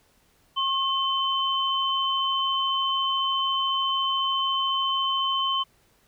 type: tone pair together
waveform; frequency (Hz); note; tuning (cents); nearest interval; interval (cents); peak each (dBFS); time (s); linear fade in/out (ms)
sine; 1078 / 3068; C#6 / G7; -49 / -38; octave + tritone; 1811; -25; 0.56-5.64; 20
effects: pink hiss -63 dBFS RMS until 6.07 s